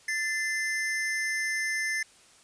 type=tone pair together; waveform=square; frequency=1763 / 2069 Hz; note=A6 / C7; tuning=+3 / -20 cents; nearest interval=minor third; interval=277 cents; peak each=-31 / -31 dBFS; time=0.08-2.03 s; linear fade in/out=5 ms; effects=white hiss -57 dBFS RMS until 2.43 s + resampled to 22050 Hz